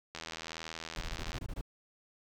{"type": "click train", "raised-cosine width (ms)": 0.2, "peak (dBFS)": -23, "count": 101, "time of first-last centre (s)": [0.15, 1.38], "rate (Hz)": 81.3}
{"type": "noise bursts", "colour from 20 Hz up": "brown", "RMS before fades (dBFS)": -38, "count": 9, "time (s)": [0.96, 1.613], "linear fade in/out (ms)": 5, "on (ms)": 53, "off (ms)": 22}
{"effects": []}